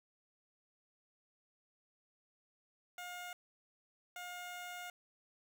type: tone bursts at uneven times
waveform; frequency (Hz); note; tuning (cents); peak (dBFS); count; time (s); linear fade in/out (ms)
15% pulse; 713; F5; +36; -38; 2; 2.98-3.33 / 4.16-4.9; 2
effects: none